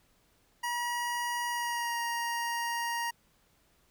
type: tone with pitch glide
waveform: 25% pulse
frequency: 959 to 939.8 Hz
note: A#5 to A#5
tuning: +49 to +14 cents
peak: -27 dBFS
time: 0.63-3.11 s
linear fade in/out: 10 ms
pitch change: -35 cents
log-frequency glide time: 1.49-2.01 s
effects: pink hiss -68 dBFS RMS until 3.9 s